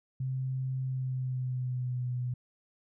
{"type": "tone with pitch glide", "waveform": "sine", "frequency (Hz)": [130.81, 124.26], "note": ["C3", "B2"], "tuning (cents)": [0, 11], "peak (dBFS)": -30, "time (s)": [0.2, 2.34], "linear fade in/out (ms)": 5, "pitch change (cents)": -89, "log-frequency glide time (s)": [0.83, 2.09], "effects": []}